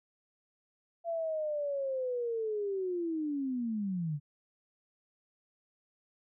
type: linear sweep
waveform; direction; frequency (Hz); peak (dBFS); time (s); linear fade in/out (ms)
sine; down; 681 to 140; -31; 1.04-4.2; 50
effects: none